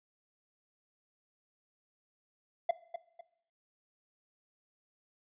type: tone with echo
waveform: triangle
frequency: 684 Hz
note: F5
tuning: 36 cents flat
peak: -22 dBFS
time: 2.69-2.71 s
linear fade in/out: 5 ms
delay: 250 ms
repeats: 2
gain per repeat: -10 dB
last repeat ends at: 3.21 s
effects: noise-tail reverb RT60 0.7 s tail -18 dB re dry + resampled to 8000 Hz